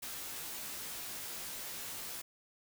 white noise with comb filter, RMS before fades -43 dBFS, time 0.02-2.22 s, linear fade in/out 10 ms, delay 16 ms, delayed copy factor -0.8, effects none

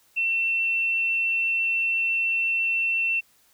sine tone, 2697 Hz, E7, 39 cents sharp, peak -21 dBFS, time 0.16-3.21 s, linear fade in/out 20 ms, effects white hiss -61 dBFS RMS until 3.53 s

